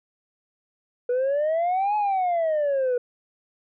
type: exponential two-way sweep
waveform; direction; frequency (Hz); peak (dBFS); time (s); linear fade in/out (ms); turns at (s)
sine; up then down; 482.9 to 852 to 482.9; -18; 1.09-2.98; 5; 1.96
effects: tanh soft clip ceiling -19 dBFS